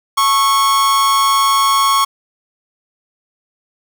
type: tone with amplitude modulation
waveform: 45% pulse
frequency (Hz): 1100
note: C#6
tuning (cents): -14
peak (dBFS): -8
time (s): 0.17-2.05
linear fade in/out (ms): 10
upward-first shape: sine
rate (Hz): 222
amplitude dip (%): 55
effects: none